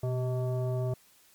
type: tone with frequency modulation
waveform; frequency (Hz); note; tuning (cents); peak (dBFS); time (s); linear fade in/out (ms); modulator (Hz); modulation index
sine; 123.47; B2; 0; -27; 0.03-0.94; 5; 510; 0.74
effects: white hiss -61 dBFS RMS until 1.34 s + MP3 96 kbps